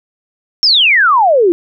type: exponential sweep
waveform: sine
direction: down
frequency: 5560 to 328.1 Hz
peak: -6 dBFS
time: 0.63-1.52 s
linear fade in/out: 0 ms
effects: none